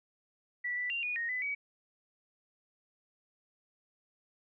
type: tone with pitch steps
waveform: sine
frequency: 1957 / 1974 / 2774 / 2458 / 1863 / 2004 / 2268 Hz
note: B6 / B6 / F7 / D#7 / A#6 / B6 / C#7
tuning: -16 / -1 / -12 / -22 / -2 / +25 / +39 cents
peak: -32 dBFS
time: 0.64-1.55 s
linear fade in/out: 10 ms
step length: 130 ms
effects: none